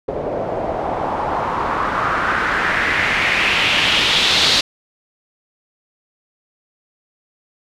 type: noise with low-pass filter sweep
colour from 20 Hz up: white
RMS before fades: -18 dBFS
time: 0.08-4.61 s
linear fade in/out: 5 ms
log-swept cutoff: 520 to 4200 Hz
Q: 2.8
effects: none